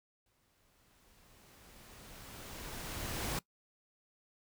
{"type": "noise with exponential growth", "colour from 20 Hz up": "pink", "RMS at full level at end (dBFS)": -36, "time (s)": [0.26, 3.39], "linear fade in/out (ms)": 2, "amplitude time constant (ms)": 680, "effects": ["noise-tail reverb RT60 0.1 s tail -21 dB re dry"]}